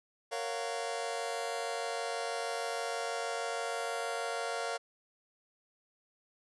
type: chord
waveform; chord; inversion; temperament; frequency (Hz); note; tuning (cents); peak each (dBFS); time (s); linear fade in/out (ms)
sawtooth; Gb major seventh; first; just; 462.5 / 555 / 693.7 / 740; Bb4 / Db5 / F5 / Gb5; -14 / +2 / -12 / 0; -35 / -36 / -34 / -40; 0.31-4.78; 20
effects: resampled to 24000 Hz